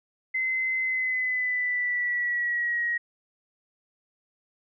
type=tone with pitch glide; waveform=sine; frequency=2054 to 1894.4 Hz; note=C7 to A#6; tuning=-33 to +27 cents; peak=-24 dBFS; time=0.34-2.98 s; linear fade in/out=10 ms; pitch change=-140 cents; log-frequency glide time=0.81-2.83 s; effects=none